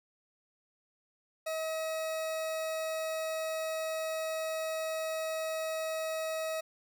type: tone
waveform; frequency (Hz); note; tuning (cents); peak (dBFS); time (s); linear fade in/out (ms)
40% pulse; 638; D#5; +43; -32; 1.46-6.61; 10
effects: none